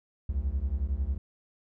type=beating tone pair; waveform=triangle; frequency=62.2 / 73.2 Hz; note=B1 / D2; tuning=+13 / -5 cents; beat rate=11 Hz; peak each=-28 dBFS; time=0.29-1.18 s; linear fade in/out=5 ms; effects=none